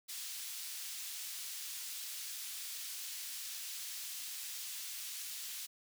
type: high-pass noise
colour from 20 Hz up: pink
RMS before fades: -44 dBFS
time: 0.08-5.67 s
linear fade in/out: 20 ms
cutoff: 3700 Hz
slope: 12 dB/octave
effects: none